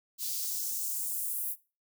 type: noise with high-pass filter sweep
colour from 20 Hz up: blue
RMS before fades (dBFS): -34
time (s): 0.18-1.56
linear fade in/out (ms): 50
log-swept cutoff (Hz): 4100 to 12000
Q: 1.5
effects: noise-tail reverb RT60 0.3 s tail -19 dB re dry